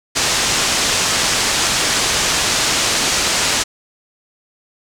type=low-pass noise; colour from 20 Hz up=white; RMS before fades=-17 dBFS; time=0.15-3.64 s; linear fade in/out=20 ms; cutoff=7600 Hz; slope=24 dB/octave; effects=none